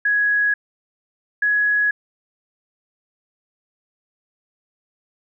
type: tone pair in turn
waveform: sine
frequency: 1669 / 1677.2 Hz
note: G#6 / G#6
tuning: +8 / +17 cents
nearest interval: unison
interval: 9 cents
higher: second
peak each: -15 / -15 dBFS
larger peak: neither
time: 0.05-0.54 / 1.42-1.91 s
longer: neither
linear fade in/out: 5 ms
effects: none